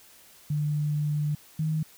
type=tone pair in turn; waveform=sine; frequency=148.9 / 156.53 Hz; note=D3 / D#3; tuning=+24 / +11 cents; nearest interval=minor second; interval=87 cents; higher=second; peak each=-24 / -24 dBFS; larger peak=neither; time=0.5-1.35 / 1.59-1.83 s; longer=first; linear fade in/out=5 ms; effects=white hiss -54 dBFS RMS until 1.97 s